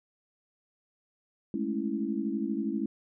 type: chord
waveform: sine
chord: A major seventh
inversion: third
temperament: equal with one note detuned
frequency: 207.7 / 220 / 276.4 / 329.6 Hz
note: G#3 / A3 / C#4 / E4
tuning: 0 / 0 / -5 / 0 cents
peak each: -34 dBFS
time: 1.54-2.86 s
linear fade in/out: 2 ms
effects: none